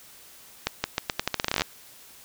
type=accelerating click train; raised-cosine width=0.2 ms; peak=-6 dBFS; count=17; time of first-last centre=0.67-1.619 s; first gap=170 ms; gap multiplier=0.83; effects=white hiss -50 dBFS RMS until 2.24 s